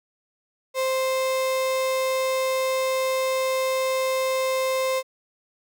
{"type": "tone", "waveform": "35% pulse", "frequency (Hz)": 523.3, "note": "C5", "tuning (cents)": 0, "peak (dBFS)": -20, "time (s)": [0.74, 5.03], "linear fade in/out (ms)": 50, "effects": []}